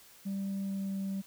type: tone with pitch glide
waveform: sine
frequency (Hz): 196 to 194.42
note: G3 to G3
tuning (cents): 0 to -14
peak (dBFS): -30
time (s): 0.25-1.22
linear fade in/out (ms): 20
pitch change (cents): -14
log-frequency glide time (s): 0.5-0.98
effects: tanh soft clip ceiling -31 dBFS + white hiss -57 dBFS RMS until 1.26 s